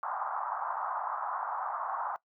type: band-pass noise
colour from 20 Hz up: pink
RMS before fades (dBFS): -35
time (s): 0.03-2.16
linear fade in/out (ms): 0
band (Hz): 750 to 1300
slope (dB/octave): 48
effects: noise-tail reverb RT60 0.1 s tail -19 dB re dry